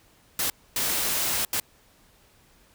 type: noise bursts at uneven times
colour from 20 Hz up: white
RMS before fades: -26 dBFS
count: 3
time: 0.39-0.5 / 0.76-1.45 / 1.53-1.6 s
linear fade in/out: 2 ms
effects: pink hiss -59 dBFS RMS until 2.74 s